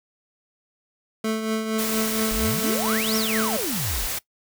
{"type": "tone with tremolo", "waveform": "25% pulse", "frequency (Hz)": 220, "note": "A3", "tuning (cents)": 0, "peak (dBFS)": -17, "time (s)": [1.24, 3.57], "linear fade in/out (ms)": 5, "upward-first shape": "triangle", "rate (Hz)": 4.3, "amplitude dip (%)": 55}
{"type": "noise", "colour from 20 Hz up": "white", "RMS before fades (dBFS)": -28, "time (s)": [1.78, 4.19], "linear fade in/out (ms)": 10}
{"type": "exponential two-way sweep", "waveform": "sine", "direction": "up then down", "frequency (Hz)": [34.02, 5820, 34.02], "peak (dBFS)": -27, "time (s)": [2.31, 4.07], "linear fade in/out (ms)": 10, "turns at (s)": 3.16}
{"effects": ["noise-tail reverb RT60 0.1 s tail -19 dB re dry"]}